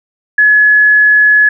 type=tone; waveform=sine; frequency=1699 Hz; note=G#6; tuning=39 cents sharp; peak=-4 dBFS; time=0.38-1.49 s; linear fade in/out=5 ms; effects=none